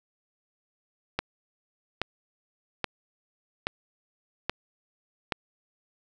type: click train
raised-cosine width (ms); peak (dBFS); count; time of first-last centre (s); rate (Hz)
0.3; -10; 6; 1.19-5.322; 1.21
effects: none